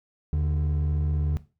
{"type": "tone pair together", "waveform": "triangle", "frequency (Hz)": [77.78, 147.68], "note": ["D#2", "D3"], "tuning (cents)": [0, 10], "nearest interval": "major seventh", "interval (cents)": 1110, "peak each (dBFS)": [-20, -24], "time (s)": [0.33, 1.37], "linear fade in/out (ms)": 0, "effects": ["noise-tail reverb RT60 0.3 s tail -17 dB re dry", "tanh soft clip ceiling -18 dBFS"]}